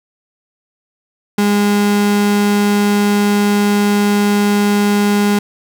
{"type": "tone", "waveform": "35% pulse", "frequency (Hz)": 205, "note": "G#3", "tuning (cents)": -22, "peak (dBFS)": -9, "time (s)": [1.38, 5.39], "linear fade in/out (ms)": 5, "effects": []}